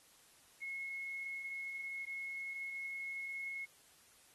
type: tone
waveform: sine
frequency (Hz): 2174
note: C#7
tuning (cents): -34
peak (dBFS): -40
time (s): 0.61-3.66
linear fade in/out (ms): 20
effects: white hiss -65 dBFS RMS until 4.34 s + AAC 32 kbps